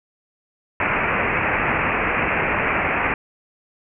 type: low-pass noise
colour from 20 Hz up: white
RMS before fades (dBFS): -21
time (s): 0.8-3.14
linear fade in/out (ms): 2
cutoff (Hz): 2600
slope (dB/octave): 96
effects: none